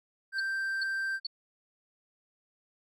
triangle tone, 1569 Hz, G6, 1 cent sharp, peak -28 dBFS, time 0.32-1.2 s, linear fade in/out 50 ms
sine tone bursts, 4435 Hz, C#8, in tune, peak -31 dBFS, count 3, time 0.38-1.269 s, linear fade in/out 5 ms, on 23 ms, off 410 ms
effects none

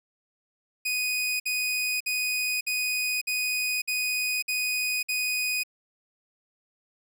sawtooth tone bursts, 2489 Hz, D#7, in tune, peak -22 dBFS, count 8, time 0.85-5.635 s, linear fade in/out 10 ms, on 550 ms, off 55 ms, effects none

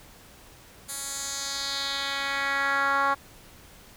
10% pulse tone with band-pass filter sweep, 277.2 Hz, C#4, in tune, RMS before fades -28 dBFS, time 0.88-3.15 s, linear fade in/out 20 ms, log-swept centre 10000 to 1100 Hz, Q 2, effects pink hiss -51 dBFS RMS until 3.96 s

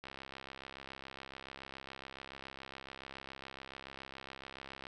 click train, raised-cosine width 0.3 ms, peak -30 dBFS, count 325, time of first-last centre 0.04-4.869 s, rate 67.1 Hz, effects none

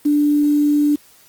sine tone with quantisation, 293.7 Hz, D4, in tune, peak -12 dBFS, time 0.05-0.96 s, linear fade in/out 10 ms, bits 6, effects white hiss -50 dBFS RMS until 1.28 s + Opus 24 kbps

